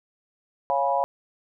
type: chord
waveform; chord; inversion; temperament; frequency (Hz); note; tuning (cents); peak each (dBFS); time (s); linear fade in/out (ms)
sine; C# dominant seventh; none; equal with one note detuned; 554.4 / 698.5 / 830.6 / 977.5; C#5 / E#5 / G#5 / B5; 0 / 0 / 0 / -18; -26; 0.7-1.04; 0
effects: none